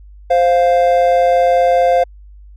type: tone pair together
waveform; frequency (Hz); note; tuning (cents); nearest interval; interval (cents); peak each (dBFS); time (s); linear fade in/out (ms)
triangle; 523.3 / 698.5; C5 / F5; 0 / 0; perfect fourth; 500; -10; 0.3-2.04; 10
effects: added 50 Hz sine -36 dBFS peak until 2.56 s